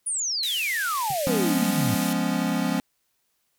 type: exponential sweep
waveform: sine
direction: down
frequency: 10010 to 104.2 Hz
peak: -24 dBFS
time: 0.06-1.95 s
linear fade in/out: 10 ms
type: band-pass noise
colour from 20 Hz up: white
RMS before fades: -34 dBFS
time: 0.43-2.13 s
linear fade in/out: 2 ms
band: 1800 to 15000 Hz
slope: 48 dB/octave
type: tone with exponential decay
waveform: triangle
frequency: 140.5 Hz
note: C#3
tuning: 24 cents sharp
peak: -27 dBFS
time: 1.1-1.18 s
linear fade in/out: 5 ms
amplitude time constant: 17 ms
type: chord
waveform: square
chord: C# dominant seventh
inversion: first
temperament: equal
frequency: 174.61 / 207.7 / 246.9 / 277.2 Hz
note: E#3 / G#3 / B3 / C#4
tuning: 0 / 0 / 0 / 0 cents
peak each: -29 dBFS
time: 1.27-2.8 s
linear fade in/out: 0 ms
effects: white hiss -72 dBFS RMS until 3.58 s